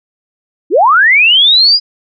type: linear sweep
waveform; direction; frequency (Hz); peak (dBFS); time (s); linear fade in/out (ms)
sine; up; 270 to 4978; -4; 0.7-1.8; 50
effects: none